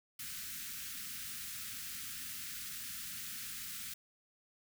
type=band-stop noise; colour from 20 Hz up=white; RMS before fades=-44 dBFS; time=0.19-3.94 s; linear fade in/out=5 ms; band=270 to 1300 Hz; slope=48 dB/octave; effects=none